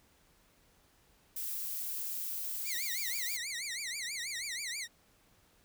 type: noise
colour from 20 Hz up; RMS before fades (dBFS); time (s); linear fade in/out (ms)
violet; -38; 1.36-3.37; 5
type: tone with vibrato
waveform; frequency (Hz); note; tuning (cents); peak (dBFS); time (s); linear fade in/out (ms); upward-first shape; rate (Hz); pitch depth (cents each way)
15% pulse; 2095; C7; +2; -30; 2.64-4.88; 50; triangle; 6.2; 250
effects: pink hiss -67 dBFS RMS until 5.64 s